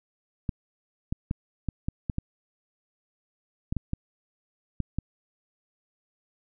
clicks, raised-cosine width 5 ms, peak -15 dBFS, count 12, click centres 0.492 / 1.125 / 1.311 / 1.687 / 1.885 / 2.098 / 2.184 / 3.725 / 3.767 / 3.934 / 4.803 / 4.986 s, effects none

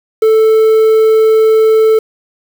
triangle tone with quantisation, 440 Hz, A4, in tune, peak -3 dBFS, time 0.22-1.99 s, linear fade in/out 5 ms, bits 5, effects none

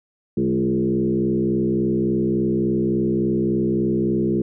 sine tone with frequency modulation, 277.5 Hz, C#4, 2 cents sharp, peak -17 dBFS, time 0.37-4.42 s, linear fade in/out 5 ms, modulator 63.5 Hz, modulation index 2, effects none

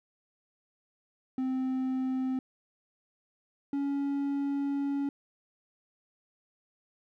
triangle tone pair in turn, 260 / 280.5 Hz, C4 / C#4, -11 / +21 cents, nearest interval minor second, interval 132 cents, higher second, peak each -26 dBFS, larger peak neither, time 1.38-2.39 / 3.73-5.09 s, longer second, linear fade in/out 2 ms, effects none

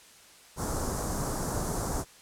pink band-stop noise, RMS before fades -31 dBFS, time 0.56-2.05 s, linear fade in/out 50 ms, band 1300 to 6000 Hz, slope 24 dB/octave, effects white hiss -54 dBFS RMS until 2.21 s + low-pass 10000 Hz 12 dB/octave

